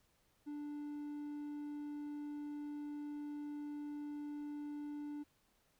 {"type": "tone", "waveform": "triangle", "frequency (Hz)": 293.7, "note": "D4", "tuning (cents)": 0, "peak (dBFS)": -40, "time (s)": [0.46, 5.24], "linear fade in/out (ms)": 20, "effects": ["pink hiss -75 dBFS RMS until 5.79 s"]}